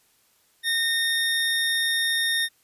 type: tone pair together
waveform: square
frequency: 1837 / 3674 Hz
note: A#6 / A#7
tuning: -26 / -26 cents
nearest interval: octave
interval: 1200 cents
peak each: -25 dBFS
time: 0.63-2.49 s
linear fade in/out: 50 ms
effects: white hiss -63 dBFS RMS until 2.63 s + resampled to 32000 Hz